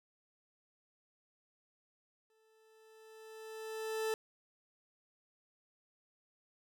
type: tone with exponential growth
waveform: 40% pulse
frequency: 440 Hz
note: A4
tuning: in tune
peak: -31 dBFS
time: 2.3-4.14 s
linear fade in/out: 1 ms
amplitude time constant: 400 ms
effects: none